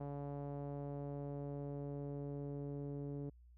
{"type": "tone with low-pass filter sweep", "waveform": "sawtooth", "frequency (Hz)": 142.5, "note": "C#3", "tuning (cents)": 48, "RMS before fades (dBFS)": -44, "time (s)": [0, 3.3], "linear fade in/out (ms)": 10, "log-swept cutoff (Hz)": [720, 400], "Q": 1.8, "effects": ["added 60 Hz sine -59 dBFS peak until 3.57 s"]}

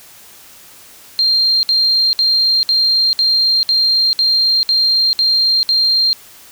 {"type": "tone bursts", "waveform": "sine", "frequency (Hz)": 4186, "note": "C8", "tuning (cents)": 0, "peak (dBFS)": -10, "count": 10, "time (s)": [1.19, 6.13], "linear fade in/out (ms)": 0, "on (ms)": 440, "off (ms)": 60, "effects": ["white hiss -41 dBFS RMS until 6.51 s"]}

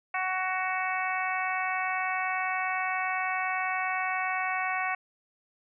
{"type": "harmonic tone with a mistuned harmonic", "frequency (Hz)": 372.5, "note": "F#4", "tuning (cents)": 12, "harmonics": [2, 3, 4, 5, 6, 7], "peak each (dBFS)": [-32, -34, -36, -35, -34, -38], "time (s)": [0.14, 4.95], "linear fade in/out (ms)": 5, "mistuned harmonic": 7, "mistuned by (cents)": 16, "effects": []}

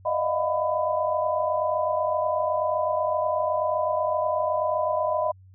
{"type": "tone cluster", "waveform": "sine", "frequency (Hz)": [595, 623, 674, 716, 1000], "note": ["D5", "D#5", "E5", "F5", "B5"], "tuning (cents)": [22, 2, 38, 43, 21], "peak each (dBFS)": [-32, -25, -33, -31, -27], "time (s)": [0.05, 5.32], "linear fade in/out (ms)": 10, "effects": ["added 94 Hz sine -48 dBFS peak until 5.54 s"]}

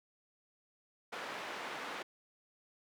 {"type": "band-pass noise", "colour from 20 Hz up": "white", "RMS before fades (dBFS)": -43, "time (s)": [1.12, 2.03], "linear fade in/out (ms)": 10, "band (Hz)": [300, 1900], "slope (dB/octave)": 12, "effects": []}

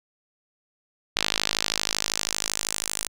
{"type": "tone with band-pass filter sweep", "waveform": "sawtooth", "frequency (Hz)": 52.7, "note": "G#1", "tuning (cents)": 26, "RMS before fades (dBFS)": -28, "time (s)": [1.16, 3.08], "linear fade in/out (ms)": 5, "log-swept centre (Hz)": [3800, 8800], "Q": 1.5, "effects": []}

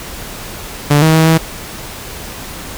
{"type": "tone with pitch steps", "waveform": "sawtooth", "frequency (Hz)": [146, 158.8, 160.2, 161.8], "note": ["D3", "D#3", "E3", "E3"], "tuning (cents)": [-10, 36, -49, -32], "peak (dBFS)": -3, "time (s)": [0.9, 1.38], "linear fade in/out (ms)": 10, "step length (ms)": 120, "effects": ["pink hiss -28 dBFS RMS until 2.77 s"]}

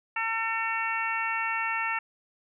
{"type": "harmonic tone", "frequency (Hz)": 450, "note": "A4", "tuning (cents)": 39, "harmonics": [2, 3, 4, 5, 6], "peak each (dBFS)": [-33, -33, -33, -33, -33], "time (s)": [0.16, 1.99], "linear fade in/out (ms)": 5, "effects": []}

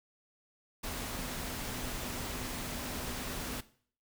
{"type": "tone in noise", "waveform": "sine", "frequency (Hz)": 249.9, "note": "B3", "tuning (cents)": 21, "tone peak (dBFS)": -48, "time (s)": [0.83, 3.61], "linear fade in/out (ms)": 10, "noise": "pink", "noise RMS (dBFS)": -39, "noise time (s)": [0.83, 3.61], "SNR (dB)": -12, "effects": ["noise-tail reverb RT60 0.5 s tail -17 dB re dry"]}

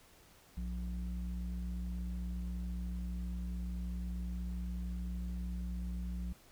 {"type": "tone with low-pass filter", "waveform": "square", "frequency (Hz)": 60.2, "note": "B1", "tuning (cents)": -44, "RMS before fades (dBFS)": -39, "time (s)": [0.57, 6.33], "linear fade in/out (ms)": 5, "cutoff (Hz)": 150, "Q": 4.3, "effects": ["pink hiss -62 dBFS RMS until 6.51 s"]}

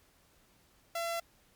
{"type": "tone", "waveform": "sawtooth", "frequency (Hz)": 676, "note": "E5", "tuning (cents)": 43, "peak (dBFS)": -29, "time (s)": [0.95, 1.2], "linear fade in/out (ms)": 5, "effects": ["pink hiss -66 dBFS RMS until 1.55 s", "MP3 96 kbps"]}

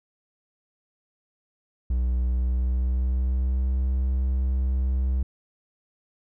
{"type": "tone with pitch glide", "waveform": "triangle", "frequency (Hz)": [61.74, 64.73], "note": ["B1", "C2"], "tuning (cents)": [0, -18], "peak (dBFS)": -19, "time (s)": [1.9, 5.23], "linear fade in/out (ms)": 5, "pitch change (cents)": 82, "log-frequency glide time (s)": [2.23, 3.86], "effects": []}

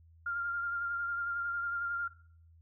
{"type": "tone with vibrato", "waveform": "sine", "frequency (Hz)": 1396.9, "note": "F6", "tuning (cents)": 0, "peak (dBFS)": -32, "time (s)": [0.26, 2.08], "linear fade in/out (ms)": 5, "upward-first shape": "sine", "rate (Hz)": 11, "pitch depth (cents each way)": 21, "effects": ["noise-tail reverb RT60 0.5 s tail -18 dB re dry", "added 82 Hz sine -57 dBFS peak until 2.61 s"]}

